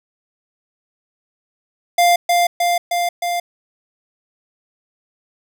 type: tone with echo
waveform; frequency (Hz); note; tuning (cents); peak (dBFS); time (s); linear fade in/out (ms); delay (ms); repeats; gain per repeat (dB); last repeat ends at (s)
square; 698.5; F5; 0; -11; 1.98-2.16; 5; 310; 4; -2; 3.4
effects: none

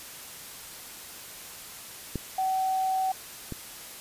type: clicks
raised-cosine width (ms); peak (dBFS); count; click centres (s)
3; -17 / -21; 2; 2.157 / 3.523
type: tone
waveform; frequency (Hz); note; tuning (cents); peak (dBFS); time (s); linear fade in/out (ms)
sine; 758; F#5; +42; -24; 2.38-3.12; 5
effects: white hiss -43 dBFS RMS until 4 s + resampled to 32000 Hz

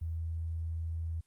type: tone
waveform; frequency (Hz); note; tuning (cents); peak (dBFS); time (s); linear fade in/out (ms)
sine; 81.9; E2; -11; -33; 0.01-1.21; 10
effects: white hiss -75 dBFS RMS until 1.26 s + Opus 24 kbps

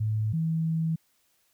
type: tone pair in turn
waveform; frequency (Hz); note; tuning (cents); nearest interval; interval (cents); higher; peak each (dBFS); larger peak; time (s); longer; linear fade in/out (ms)
sine; 108.3 / 161.97; A2 / E3; -27 / -30; perfect fifth; 697; second; -24; neither; 0-0.33 / 0.33-0.96; second; 10
effects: white hiss -69 dBFS RMS until 1.53 s

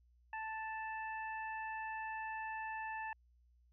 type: harmonic tone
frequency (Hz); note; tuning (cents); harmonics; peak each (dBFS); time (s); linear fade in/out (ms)
880; A5; 0; 1 / 2 / 3; -42 / -45 / -51; 0.33-3.13; 2
effects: added 60 Hz sine -66 dBFS peak until 3.72 s

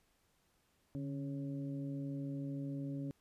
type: harmonic tone with a mistuned harmonic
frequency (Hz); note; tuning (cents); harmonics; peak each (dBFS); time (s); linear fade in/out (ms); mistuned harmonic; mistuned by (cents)
138.59; C#3; 0; 1 / 2 / 3 / 4; -41 / -41 / -57 / -53; 0.95-3.11; 0; 1; +66
effects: pink hiss -75 dBFS RMS until 3.2 s + resampled to 32000 Hz

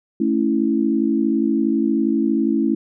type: chord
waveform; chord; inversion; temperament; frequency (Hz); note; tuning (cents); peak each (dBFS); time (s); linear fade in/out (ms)
sine; A major; none; equal; 220 / 277.2 / 329.6; A3 / C#4 / E4; 0 / 0 / 0; -20; 0.2-2.75; 5
effects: none

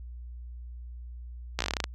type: slowing click train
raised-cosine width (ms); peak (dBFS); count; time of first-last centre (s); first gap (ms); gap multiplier
0.2; -10; 11; 1.59-1.841; 15; 1.11
effects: added 60 Hz sine -39 dBFS peak until 1.94 s

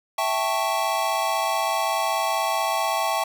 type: chord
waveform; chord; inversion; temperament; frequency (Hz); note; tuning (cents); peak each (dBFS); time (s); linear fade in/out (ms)
square; A dominant seventh; second; equal; 659.3 / 784 / 880 / 1108.7; E5 / G5 / A5 / C#6; 0 / 0 / 0 / 0; -28; 0.18-3.24; 5
effects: 8-bit

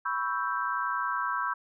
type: chord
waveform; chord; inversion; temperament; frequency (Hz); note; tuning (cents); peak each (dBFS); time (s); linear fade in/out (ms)
sine; C# half-diminished seventh; third; equal; 987.8 / 1108.7 / 1318.5 / 1568; B5 / C#6 / E6 / G6; 0 / 0 / 0 / 0; -33; 0.05-1.54; 10
effects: none

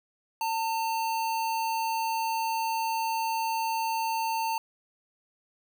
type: tone with notch filter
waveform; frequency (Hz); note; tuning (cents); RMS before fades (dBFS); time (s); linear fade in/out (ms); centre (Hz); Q
square; 900; A5; +39; -29; 0.41-4.58; 2; 9600; 1.4
effects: none

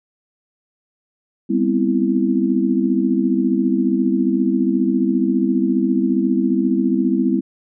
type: chord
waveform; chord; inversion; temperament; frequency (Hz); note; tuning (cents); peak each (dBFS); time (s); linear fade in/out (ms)
sine; C major seventh; second; equal with one note detuned; 199.42 / 246.9 / 261.6 / 329.6; G3 / B3 / C4 / E4; +30 / 0 / 0 / 0; -20; 1.49-7.41; 20
effects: none

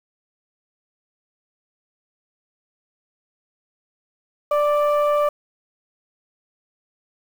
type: tone pair together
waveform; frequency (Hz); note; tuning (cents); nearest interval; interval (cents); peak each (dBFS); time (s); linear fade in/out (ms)
sine; 589.2 / 1174.7; D5 / D6; +6 / 0; octave; 1194; -15 / -19; 4.51-5.29; 5
effects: tanh soft clip ceiling -13 dBFS + 7-bit

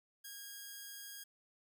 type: tone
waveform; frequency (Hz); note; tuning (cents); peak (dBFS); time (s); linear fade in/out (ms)
5% pulse; 1634; G#6; -29; -36; 0.24-1.24; 10
effects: none

